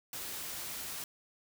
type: noise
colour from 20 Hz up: white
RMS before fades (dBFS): -41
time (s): 0.13-1.04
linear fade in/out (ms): 2
effects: none